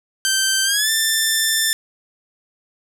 10% pulse tone with pitch glide, 1556 to 1777.1 Hz, G6 to A6, -13 to +17 cents, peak -7 dBFS, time 0.25-1.73 s, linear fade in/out 0 ms, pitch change +230 cents, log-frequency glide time 0.64-0.9 s, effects none

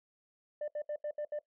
sine tone bursts at uneven times, 595 Hz, D5, 22 cents sharp, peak -32 dBFS, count 6, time 0.61-0.68 / 0.75-0.82 / 0.89-0.96 / 1.04-1.11 / 1.18-1.25 / 1.32-1.39 s, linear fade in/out 5 ms, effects noise-tail reverb RT60 0.1 s tail -19 dB re dry + tanh soft clip ceiling -32 dBFS

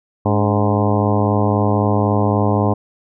harmonic tone with a mistuned harmonic, 103.83 Hz, G#2, in tune, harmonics 1 / 2 / 3 / 4 / 5 / 6 / 7 / 8 / 9 / 10, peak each -17 / -20 / -22 / -23 / -24 / -25 / -25 / -26 / -27 / -27 dBFS, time 0.25-2.74 s, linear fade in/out 10 ms, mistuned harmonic 3, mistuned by -77 cents, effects none

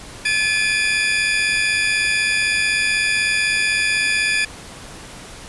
35% pulse tone cluster, 1723 / 2387 / 2483 Hz, A6 / D7 / D#7, -37 / +28 / -4 cents, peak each -19 dBFS, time 0.25-4.45 s, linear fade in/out 5 ms, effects pink hiss -37 dBFS RMS until 5.48 s + resampled to 24000 Hz

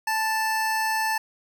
25% pulse tone, 880 Hz, A5, in tune, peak -19 dBFS, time 0.07-1.18 s, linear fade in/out 5 ms, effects none

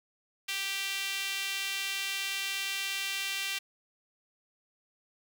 sawtooth tone with high-pass filter, 391.5 Hz, G4, 2 cents flat, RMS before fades -34 dBFS, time 0.48-3.59 s, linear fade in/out 10 ms, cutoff 2600 Hz, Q 2, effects none

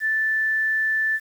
sine tone with quantisation, 1759 Hz, A6, 1 cent flat, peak -19 dBFS, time 0-1.2 s, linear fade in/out 50 ms, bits 8, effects none

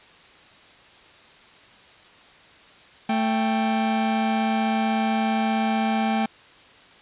45% pulse tone pair together, 221.1 / 788 Hz, A3 / G5, +9 / +9 cents, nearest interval octave + minor seventh, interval 2200 cents, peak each -22 / -25 dBFS, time 3.09-6.26 s, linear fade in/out 5 ms, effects white hiss -50 dBFS RMS until 7.01 s + resampled to 8000 Hz

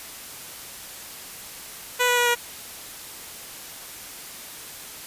10% pulse tone with pitch steps, 493.9 / 488.8 / 483.7 / 478.7 Hz, B4 / B4 / B4 / A#4, 0 / -18 / -36 / +46 cents, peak -10 dBFS, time 1.99-2.354 s, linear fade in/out 20 ms, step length 91 ms, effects white hiss -39 dBFS RMS until 5.06 s + resampled to 32000 Hz

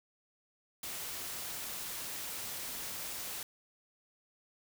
white noise, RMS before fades -41 dBFS, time 0.83-3.43 s, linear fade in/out 2 ms, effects none

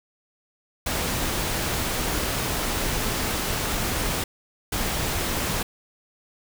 pink noise bursts at uneven times, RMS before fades -26 dBFS, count 2, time 0.86-4.24 / 4.72-5.63 s, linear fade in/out 5 ms, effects none

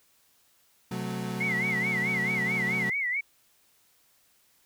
35% pulse chord, F# diminished, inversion second, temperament equal with one note detuned, 129.01 / 185 / 220 Hz, C3 / F#3 / A3, -24 / 0 / 0 cents, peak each -35 / -32 / -35 dBFS, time 0.91-2.9 s, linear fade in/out 5 ms
sine tone with vibrato, 2093 Hz, C7, in tune, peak -26 dBFS, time 1.4-3.21 s, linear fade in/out 10 ms, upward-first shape sine, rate 4.6 Hz, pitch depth 140 cents each way
effects white hiss -65 dBFS RMS until 4.65 s

